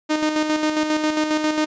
sawtooth tone with tremolo, 307.4 Hz, D#4, 21 cents flat, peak -13 dBFS, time 0.09-1.66 s, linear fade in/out 20 ms, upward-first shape square, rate 7.4 Hz, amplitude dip 45%, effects resampled to 16000 Hz

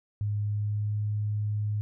sine tone with pitch glide, 103.83 to 104.98 Hz, G#2 to G#2, 0 to +19 cents, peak -26 dBFS, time 0.21-1.81 s, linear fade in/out 0 ms, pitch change +19 cents, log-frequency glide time 0.43-0.97 s, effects none

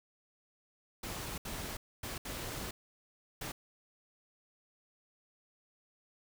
pink noise bursts at uneven times, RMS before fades -41 dBFS, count 5, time 1.03-1.38 / 1.45-1.77 / 2.03-2.18 / 2.25-2.71 / 3.41-3.52 s, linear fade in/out 5 ms, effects none

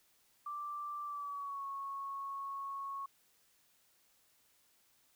sine tone with pitch glide, 1174.7 to 1102.4 Hz, D6 to C#6, 0 to -10 cents, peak -39 dBFS, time 0.46-3.06 s, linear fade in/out 5 ms, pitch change -110 cents, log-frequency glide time 1.04-1.65 s, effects white hiss -71 dBFS RMS until 5.15 s

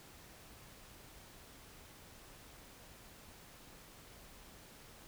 silence, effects pink hiss -57 dBFS RMS until 5.07 s

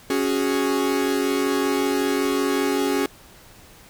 45% pulse chord, C# suspended fourth, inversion none, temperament equal, 277.2 / 370 / 415.3 Hz, C#4 / F#4 / G#4, 0 / 0 / 0 cents, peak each -23 / -25 / -25 dBFS, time 0.1-3.06 s, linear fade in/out 2 ms, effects pink hiss -48 dBFS RMS until 3.89 s

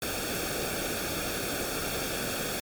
pink noise with comb filter, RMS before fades -32 dBFS, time 0.02-2.6 s, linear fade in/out 2 ms, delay 1 ms, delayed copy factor -0.7, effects MP3 96 kbps

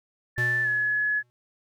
sine tone with pitch glide, 1760 to 1698.1 Hz, A6 to G#6, 0 to +38 cents, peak -22 dBFS, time 0.36-1.23 s, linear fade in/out 50 ms, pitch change -62 cents, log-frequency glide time 0.63-0.68 s
square tone with exponential decay, 121.8 Hz, B2, 24 cents flat, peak -27 dBFS, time 0.38-1.3 s, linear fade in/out 0 ms, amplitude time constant 200 ms
effects none

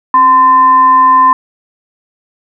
sine tone with frequency modulation, 1029 Hz, C6, 29 cents flat, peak -3 dBFS, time 0.14-1.33 s, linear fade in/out 2 ms, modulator 761 Hz, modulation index 0.22, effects none

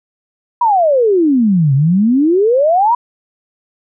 sine exponential two-way sweep, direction down then up, 992 to 131.2 to 992 Hz, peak -8 dBFS, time 0.61-2.95 s, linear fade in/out 5 ms, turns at 1.74 s, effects none

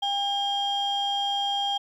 sine tone pair together, 802 / 3220 Hz, G5 / G7, +39 / +46 cents, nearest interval 2 octaves, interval 2407 cents, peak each -25 dBFS, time 0.02-1.78 s, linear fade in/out 10 ms, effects tanh soft clip ceiling -20 dBFS + 10-bit

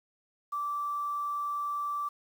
sine tone with quantisation, 1165 Hz, D6, 14 cents flat, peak -30 dBFS, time 0.52-2.09 s, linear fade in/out 10 ms, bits 9, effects none

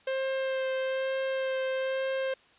45% pulse tone with vibrato, 528 Hz, C5, 16 cents sharp, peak -28 dBFS, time 0.07-2.34 s, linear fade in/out 5 ms, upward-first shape sine, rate 1.1 Hz, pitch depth 11 cents each way, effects white hiss -60 dBFS RMS until 2.58 s + resampled to 8000 Hz

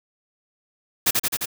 white noise with echo, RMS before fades -18 dBFS, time 1.06-1.11 s, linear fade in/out 10 ms, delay 87 ms, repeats 4, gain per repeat -2 dB, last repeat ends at 1.458 s, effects none

